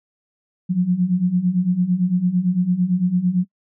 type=beating tone pair; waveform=sine; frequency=174.61 / 183.51 Hz; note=F3 / F#3; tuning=0 / -14 cents; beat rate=8.9 Hz; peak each=-21 / -17 dBFS; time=0.69-3.45 s; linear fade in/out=20 ms; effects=noise-tail reverb RT60 0.1 s tail -26 dB re dry